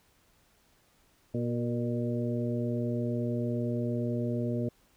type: harmonic tone with a mistuned harmonic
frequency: 120 Hz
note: B2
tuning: 49 cents flat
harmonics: 1 / 2 / 3 / 4 / 5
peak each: -32 / -32 / -37 / -38 / -39 dBFS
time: 1.34-4.69 s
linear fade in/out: 5 ms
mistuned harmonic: 4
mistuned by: -32 cents
effects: pink hiss -66 dBFS RMS until 4.96 s